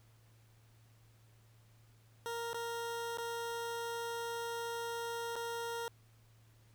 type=tone with dropouts; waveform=20% pulse; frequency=466.2 Hz; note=A#4; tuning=in tune; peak=-33 dBFS; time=2.26-5.88 s; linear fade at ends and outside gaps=0 ms; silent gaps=2.531-2.544 / 3.173-3.184 / 5.356-5.363 s; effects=added 112 Hz sine -62 dBFS peak until 6.74 s + pink hiss -70 dBFS RMS until 6.74 s